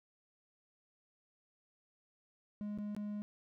triangle tone with dropouts, 207.7 Hz, G#3, in tune, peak -36 dBFS, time 2.61-3.22 s, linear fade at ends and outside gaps 0 ms, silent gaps 2.776-2.786 / 2.949-2.965 s, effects none

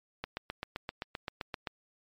click train, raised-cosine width 0.3 ms, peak -19 dBFS, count 12, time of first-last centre 0.24-1.672 s, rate 7.68 Hz, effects MP3 64 kbps

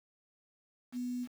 sine tone with quantisation, 246.9 Hz, B3, in tune, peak -34 dBFS, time 0.92-1.28 s, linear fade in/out 50 ms, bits 9, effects none

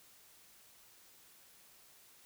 silence, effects white hiss -62 dBFS RMS until 2.25 s

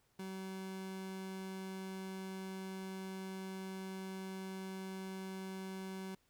30% pulse tone, 190 Hz, F#3, 46 cents sharp, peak -40 dBFS, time 0.19-6.15 s, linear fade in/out 5 ms, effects pink hiss -75 dBFS RMS until 6.29 s

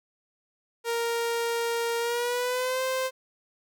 sawtooth tone with pitch glide, 466.2 to 520.3 Hz, A#4 to C5, 0 to -10 cents, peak -22 dBFS, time 0.84-3.11 s, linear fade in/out 50 ms, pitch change +190 cents, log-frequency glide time 1.99-2.82 s, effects none

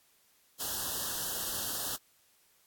white band-stop noise, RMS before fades -35 dBFS, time 0.59-1.97 s, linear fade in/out 20 ms, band 1800 to 2800 Hz, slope 96 dB/octave, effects white hiss -67 dBFS RMS until 2.66 s + AAC 64 kbps

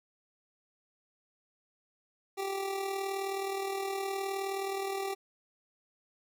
25% pulse tone with amplitude modulation, 390.5 Hz, G4, 7 cents flat, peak -27 dBFS, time 2.37-5.15 s, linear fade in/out 20 ms, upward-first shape sine, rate 39.2 Hz, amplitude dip 45%, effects none

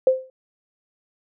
sine tone with exponential decay, 520 Hz, C5, 11 cents flat, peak -9 dBFS, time 0.07-0.3 s, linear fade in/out 2 ms, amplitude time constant 48 ms, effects none

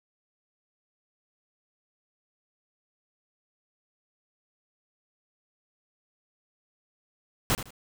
pink noise with echo, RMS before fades -24 dBFS, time 7.5-7.55 s, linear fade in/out 0 ms, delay 78 ms, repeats 2, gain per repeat -12 dB, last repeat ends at 7.706 s, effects none

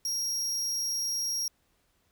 40% pulse tone with amplitude modulation, 5610 Hz, F8, 7 cents sharp, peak -26 dBFS, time 0.05-1.48 s, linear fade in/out 2 ms, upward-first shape sine, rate 228 Hz, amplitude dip 40%, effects pink hiss -71 dBFS RMS until 2.11 s

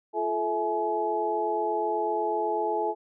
sine tone cluster, 345.3 / 433.4 / 658 / 848 Hz, F4 / A4 / E5 / G#5, -20 / -26 / -3 / +36 cents, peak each -33 / -29 / -33 / -28 dBFS, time 0.13-2.95 s, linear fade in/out 50 ms, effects none

